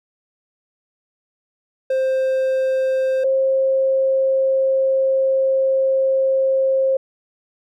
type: tone pair in turn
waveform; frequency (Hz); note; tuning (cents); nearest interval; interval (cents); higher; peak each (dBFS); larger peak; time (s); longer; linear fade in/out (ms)
triangle / sine; 525 / 532.6; C5 / C5; +6 / +31; unison; 25; second; -14 / -14; neither; 1.9-3.24 / 3.24-6.97; second; 5
effects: none